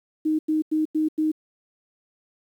sine tone bursts, 311.1 Hz, D#4, in tune, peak -19 dBFS, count 5, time 0.25-1.318 s, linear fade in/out 10 ms, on 140 ms, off 92 ms, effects 9-bit

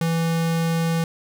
square tone, 165.3 Hz, E3, 5 cents sharp, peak -20 dBFS, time 0.01-1.04 s, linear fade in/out 2 ms, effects none

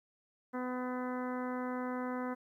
harmonic tone, 251.4 Hz, B3, 31 cents sharp, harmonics 1 / 2 / 3 / 4 / 5 / 6 / 7 / 8, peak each -37 / -41 / -46 / -44 / -47 / -49 / -53 / -54 dBFS, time 0.53-2.35 s, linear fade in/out 20 ms, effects 12-bit

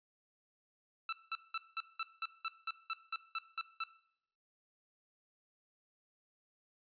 25% pulse tone bursts, 1327 Hz, E6, 11 cents sharp, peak -32 dBFS, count 13, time 1.09-3.838 s, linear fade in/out 2 ms, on 36 ms, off 190 ms, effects noise-tail reverb RT60 0.7 s tail -17 dB re dry + resampled to 11025 Hz

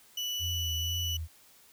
35% pulse tone, 2960 Hz, F#7, in tune, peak -30 dBFS, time 0.17-1.17 s, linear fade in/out 5 ms
sine tone with vibrato, 83.9 Hz, E2, 31 cents sharp, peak -33 dBFS, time 0.39-1.28 s, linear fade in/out 50 ms, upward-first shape triangle, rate 2.1 Hz, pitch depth 78 cents each way
effects white hiss -59 dBFS RMS until 1.72 s

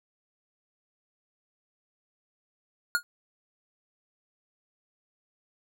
square tone with exponential decay, 1432 Hz, F6, 43 cents sharp, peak -19 dBFS, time 2.95-3.03 s, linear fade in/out 0 ms, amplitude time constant 17 ms, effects none

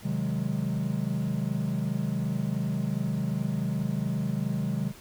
triangle chord, Ab dominant seventh, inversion first, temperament equal, 130.81 / 155.56 / 185 / 207.7 Hz, C3 / Eb3 / Gb3 / Ab3, 0 / 0 / 0 / 0 cents, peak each -30 dBFS, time 0.02-4.93 s, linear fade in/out 50 ms, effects pink hiss -50 dBFS RMS until 5 s

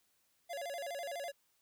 square tone with vibrato, 622.3 Hz, D#5, in tune, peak -40 dBFS, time 0.49-1.32 s, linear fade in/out 20 ms, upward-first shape square, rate 12 Hz, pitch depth 180 cents each way, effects white hiss -75 dBFS RMS until 1.61 s

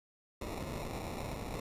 pink noise with sample-and-hold, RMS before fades -40 dBFS, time 0.41-1.6 s, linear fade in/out 5 ms, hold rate 1575 Hz, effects resampled to 32000 Hz

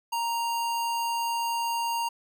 square tone, 932.3 Hz, A#5, in tune, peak -27 dBFS, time 0.12-2.09 s, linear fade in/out 10 ms, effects none

